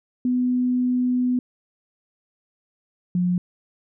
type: tone pair in turn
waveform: sine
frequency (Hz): 249.6 / 178.7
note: B3 / F3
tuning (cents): +19 / +40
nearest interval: tritone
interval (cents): 579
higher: first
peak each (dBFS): -18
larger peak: neither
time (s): 0.25-1.39 / 3.15-3.38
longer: first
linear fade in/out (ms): 2
effects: none